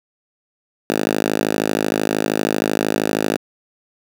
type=tone with high-pass filter; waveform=5% pulse; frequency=52.9 Hz; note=G#1; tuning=33 cents sharp; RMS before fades=-20 dBFS; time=0.9-3.37 s; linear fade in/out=0 ms; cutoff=250 Hz; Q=1.3; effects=7-bit